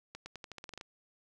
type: accelerating click train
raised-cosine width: 0.2 ms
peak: -27 dBFS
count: 11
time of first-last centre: 0.15-0.811 s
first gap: 110 ms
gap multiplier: 0.88
effects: none